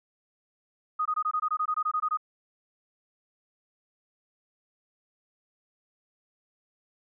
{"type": "tone bursts", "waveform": "sine", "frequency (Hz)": 1244.5, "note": "D#6", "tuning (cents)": 0, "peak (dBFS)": -24, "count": 14, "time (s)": [0.99, 2.173], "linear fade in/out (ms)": 10, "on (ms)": 65, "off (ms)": 21, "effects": []}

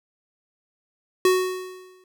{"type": "tone with exponential decay", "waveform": "square", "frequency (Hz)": 370, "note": "F#4", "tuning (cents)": 0, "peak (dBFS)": -14, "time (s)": [1.25, 2.04], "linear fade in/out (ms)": 2, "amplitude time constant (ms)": 170, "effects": []}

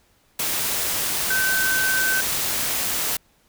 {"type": "tone in noise", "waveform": "sine", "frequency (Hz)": 1533, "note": "G6", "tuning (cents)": -39, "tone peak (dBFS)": -20, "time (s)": [1.3, 2.21], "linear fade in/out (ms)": 5, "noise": "white", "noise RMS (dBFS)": -24, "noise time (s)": [0.39, 3.17], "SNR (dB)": 1, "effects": ["pink hiss -61 dBFS RMS until 3.48 s"]}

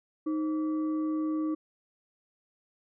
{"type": "tone with frequency modulation", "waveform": "sine", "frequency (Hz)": 311.1, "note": "D#4", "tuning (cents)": 0, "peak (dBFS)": -27, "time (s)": [0.26, 1.55], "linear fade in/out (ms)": 10, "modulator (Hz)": 839, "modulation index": 0.29, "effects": []}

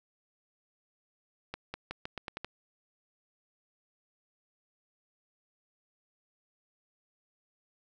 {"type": "accelerating click train", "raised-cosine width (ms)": 0.3, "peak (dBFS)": -21, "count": 8, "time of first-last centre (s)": [1.54, 2.446], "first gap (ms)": 200, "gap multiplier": 0.85, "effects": []}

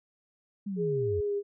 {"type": "linear sweep", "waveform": "sine", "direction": "down", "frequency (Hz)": [207.7, 78.8], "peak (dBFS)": -31, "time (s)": [0.66, 1.21], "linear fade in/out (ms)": 10}
{"type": "tone with vibrato", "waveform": "sine", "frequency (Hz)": 410.1, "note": "G#4", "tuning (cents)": -22, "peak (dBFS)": -27, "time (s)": [0.76, 1.43], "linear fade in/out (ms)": 50, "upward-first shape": "sine", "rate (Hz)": 2.9, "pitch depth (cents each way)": 23}
{"effects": []}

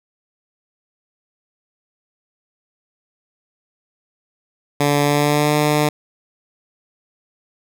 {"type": "tone with pitch glide", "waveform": "10% pulse", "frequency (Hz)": [144.7, 149.54], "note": ["D3", "D3"], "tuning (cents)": [-25, 32], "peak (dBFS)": -6, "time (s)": [4.8, 5.89], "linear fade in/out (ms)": 5, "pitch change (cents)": 57, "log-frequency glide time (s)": [5.03, 5.54], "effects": []}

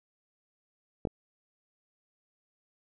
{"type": "clicks", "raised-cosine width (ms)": 2, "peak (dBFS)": [-16, -23], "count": 2, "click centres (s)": [1.052, 1.072], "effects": []}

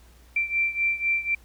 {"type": "beating tone pair", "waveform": "sine", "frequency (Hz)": [2349, 2353], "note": ["D7", "D7"], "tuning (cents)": [0, 3], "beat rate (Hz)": 4, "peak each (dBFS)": [-24, -27], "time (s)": [0.36, 1.35], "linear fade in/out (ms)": 5, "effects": ["added 60 Hz sine -51 dBFS peak until 1.44 s", "pink hiss -58 dBFS RMS until 1.44 s"]}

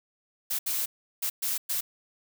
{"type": "noise bursts at uneven times", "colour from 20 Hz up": "blue", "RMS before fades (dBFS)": -29, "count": 5, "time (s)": [[0.5, 0.59], [0.66, 0.86], [1.22, 1.3], [1.42, 1.58], [1.69, 1.81]], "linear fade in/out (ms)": 10, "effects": []}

